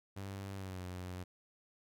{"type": "tone with pitch glide", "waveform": "sawtooth", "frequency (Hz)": [97.9, 90.82], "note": ["G2", "F#2"], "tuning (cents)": [-2, -32], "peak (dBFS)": -38, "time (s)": [0.16, 1.24], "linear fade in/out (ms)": 10, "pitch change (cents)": -130, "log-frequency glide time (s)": [0.55, 0.82], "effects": []}